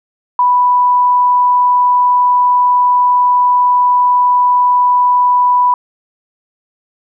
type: tone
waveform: sine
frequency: 987.8 Hz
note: B5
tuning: in tune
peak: -7 dBFS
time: 0.39-5.74 s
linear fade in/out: 2 ms
effects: none